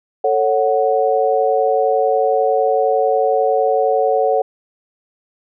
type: chord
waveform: sine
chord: F# minor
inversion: first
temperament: just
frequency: 444 / 555 / 740 Hz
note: A4 / C#5 / F#5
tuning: +16 / +2 / 0 cents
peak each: -17 dBFS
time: 0.24-4.42 s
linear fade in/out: 5 ms
effects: none